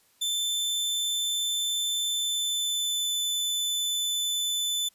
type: tone with pitch glide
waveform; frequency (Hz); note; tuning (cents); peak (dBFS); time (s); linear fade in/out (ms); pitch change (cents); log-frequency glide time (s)
sawtooth; 3537 to 3511; A7 to A7; +8 to -4; -23; 0.21-4.89; 10; -12; 2.06-3.14
effects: white hiss -64 dBFS RMS until 4.94 s + resampled to 32000 Hz